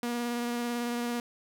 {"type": "tone with vibrato", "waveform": "sawtooth", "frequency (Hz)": 239.2, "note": "A#3", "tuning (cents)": 45, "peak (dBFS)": -26, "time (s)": [0.03, 1.2], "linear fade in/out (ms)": 2, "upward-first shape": "triangle", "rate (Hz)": 18, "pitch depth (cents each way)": 17, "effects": []}